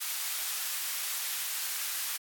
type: high-pass noise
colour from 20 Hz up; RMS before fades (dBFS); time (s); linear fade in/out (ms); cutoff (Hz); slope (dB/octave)
white; -34; 0-2.18; 20; 1200; 12
effects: AAC 64 kbps